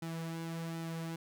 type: tone with flanger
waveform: sawtooth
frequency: 164.81 Hz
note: E3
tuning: in tune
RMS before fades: -40 dBFS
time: 0.02-1.16 s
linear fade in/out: 5 ms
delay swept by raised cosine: 1.8 to 4.5 ms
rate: 1.3 Hz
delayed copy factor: -0.55
effects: none